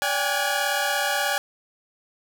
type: tone cluster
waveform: sawtooth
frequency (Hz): 576 / 784 / 821 / 1447 / 1680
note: D5 / G5 / G#5 / F#6 / G#6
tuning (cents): -34 / 0 / -20 / -39 / +19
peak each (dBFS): -25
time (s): 0.02-1.38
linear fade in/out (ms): 0
effects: none